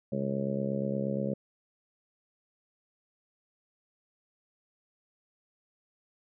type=harmonic tone; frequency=68.5 Hz; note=C#2; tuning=20 cents flat; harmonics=2 / 3 / 4 / 5 / 6 / 7 / 8 / 9; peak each=-36 / -32 / -43 / -42 / -40 / -40 / -35 / -47 dBFS; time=0.12-1.34 s; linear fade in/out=5 ms; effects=none